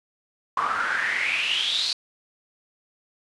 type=noise with band-pass filter sweep; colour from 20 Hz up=pink; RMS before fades=-25 dBFS; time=0.57-1.93 s; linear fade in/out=2 ms; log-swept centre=1100 to 4400 Hz; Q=8.3; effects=resampled to 24000 Hz